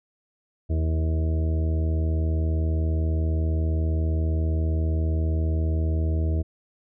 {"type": "harmonic tone with a mistuned harmonic", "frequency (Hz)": 80, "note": "D#2", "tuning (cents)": 49, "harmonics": [1, 2, 3, 4, 5, 6, 7, 8], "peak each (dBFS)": [-21, -33, -41, -34, -39, -42, -48, -40], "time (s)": [0.69, 6.43], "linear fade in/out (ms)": 20, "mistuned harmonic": 3, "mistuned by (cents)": -37, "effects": []}